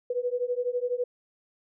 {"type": "beating tone pair", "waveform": "sine", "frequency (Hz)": [485.9, 497.9], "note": ["B4", "B4"], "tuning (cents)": [-28, 14], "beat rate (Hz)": 12, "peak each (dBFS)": -29, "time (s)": [0.1, 1.04], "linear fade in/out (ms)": 5, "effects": []}